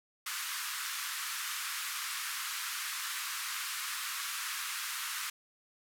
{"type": "band-pass noise", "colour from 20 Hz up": "pink", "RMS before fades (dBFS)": -38, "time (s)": [0.26, 5.3], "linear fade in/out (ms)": 5, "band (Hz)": [1100, 15000], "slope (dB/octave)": 48, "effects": []}